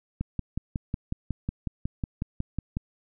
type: click train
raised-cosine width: 5 ms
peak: -16 dBFS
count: 15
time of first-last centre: 0.21-2.769 s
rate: 5.47 Hz
effects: none